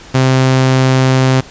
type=tone; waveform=sawtooth; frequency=130.81 Hz; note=C3; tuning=in tune; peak=-4 dBFS; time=0.14-1.41 s; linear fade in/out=10 ms; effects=pink hiss -36 dBFS RMS until 1.5 s + resampled to 16000 Hz